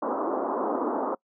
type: band-pass noise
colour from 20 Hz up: pink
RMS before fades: -28 dBFS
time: 0.02-1.15 s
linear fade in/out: 5 ms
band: 250 to 1200 Hz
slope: 48 dB/octave
effects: noise-tail reverb RT60 0.1 s tail -24 dB re dry